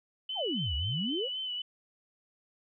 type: tone with vibrato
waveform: sine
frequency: 3011 Hz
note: F#7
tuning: 30 cents sharp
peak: -33 dBFS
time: 0.29-1.62 s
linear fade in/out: 5 ms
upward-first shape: sine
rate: 3.8 Hz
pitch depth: 41 cents each way
type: exponential two-way sweep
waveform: sine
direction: down then up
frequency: 929 to 65.41 to 577 Hz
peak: -31 dBFS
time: 0.35-1.29 s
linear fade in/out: 50 ms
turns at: 0.75 s
effects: none